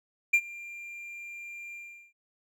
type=tone with ADSR envelope; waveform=triangle; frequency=2386 Hz; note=D7; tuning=27 cents sharp; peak=-15 dBFS; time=0.33-2.13 s; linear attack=10 ms; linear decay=63 ms; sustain=-23 dB; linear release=390 ms; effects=none